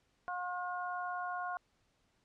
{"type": "harmonic tone", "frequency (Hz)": 358.4, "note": "F4", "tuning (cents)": 45, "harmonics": [2, 3, 4], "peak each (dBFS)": [-39, -41, -42], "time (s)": [0.28, 1.57], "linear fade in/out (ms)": 0, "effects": ["pink hiss -75 dBFS RMS until 2.24 s", "low-pass 7000 Hz 12 dB/octave"]}